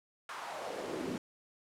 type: noise with high-pass filter sweep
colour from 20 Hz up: brown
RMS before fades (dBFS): -40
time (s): 0.29-1.18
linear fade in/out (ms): 2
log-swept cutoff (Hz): 1200 to 220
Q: 2.3
effects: low-pass 11000 Hz 12 dB/octave